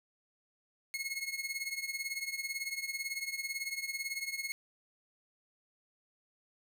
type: tone with tremolo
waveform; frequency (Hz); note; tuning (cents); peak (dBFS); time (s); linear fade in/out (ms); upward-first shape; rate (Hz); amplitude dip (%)
sawtooth; 2172; C#7; -36; -29; 0.94-4.52; 0; triangle; 18; 85
effects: none